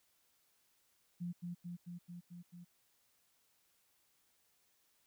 sine tone with echo, 174.61 Hz, F3, in tune, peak -38 dBFS, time 1.2-1.33 s, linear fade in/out 20 ms, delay 220 ms, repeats 6, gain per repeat -2 dB, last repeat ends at 2.65 s, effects white hiss -75 dBFS RMS until 5.06 s

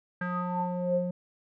square tone with low-pass filter sweep, 178.8 Hz, F3, 41 cents sharp, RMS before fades -30 dBFS, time 0.21-1.11 s, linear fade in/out 5 ms, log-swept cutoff 1600 to 420 Hz, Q 8.6, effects none

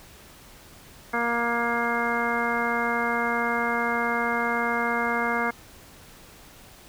harmonic tone, 235.4 Hz, A#3, 17 cents sharp, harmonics 1 / 2 / 3 / 4 / 5 / 6 / 7 / 9, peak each -31 / -31 / -31 / -31 / -31 / -31 / -31 / -31 dBFS, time 1.13-5.51 s, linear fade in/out 10 ms, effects pink hiss -49 dBFS RMS until 6.88 s

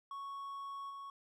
triangle tone with level steps, 1108.7 Hz, C#6, in tune, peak -40 / -43 dBFS, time 0.11-1.1 s, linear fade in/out 2 ms, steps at 0.89 s, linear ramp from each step 20 ms, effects none

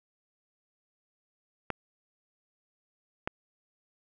clicks, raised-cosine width 0.5 ms, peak -15 dBFS, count 2, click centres 1.703 / 3.275 s, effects none

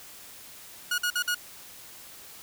sawtooth tone bursts, 1446 Hz, F#6, 40 cents flat, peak -21 dBFS, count 4, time 0.91-1.347 s, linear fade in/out 5 ms, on 71 ms, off 51 ms, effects white hiss -47 dBFS RMS until 2.42 s

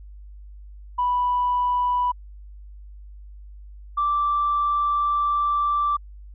sine tone pair in turn, 986 / 1170.3 Hz, B5 / D6, -3 / -6 cents, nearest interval minor third, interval 297 cents, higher second, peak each -18 / -18 dBFS, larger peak neither, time 0.98-2.12 / 3.97-5.97 s, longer second, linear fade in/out 10 ms, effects tanh soft clip ceiling -14 dBFS + added 50 Hz sine -39 dBFS peak until 6.34 s

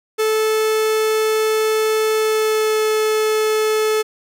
45% pulse tone with pitch glide, 436 to 433 Hz, A4 to A4, -16 to -28 cents, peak -15 dBFS, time 0.18-4.03 s, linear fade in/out 20 ms, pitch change -12 cents, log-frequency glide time 2.14-2.82 s, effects none

